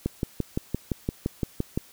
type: click train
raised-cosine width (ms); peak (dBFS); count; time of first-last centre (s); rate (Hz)
3; -12; 11; 0.06-1.775; 5.83
effects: white hiss -53 dBFS RMS until 1.92 s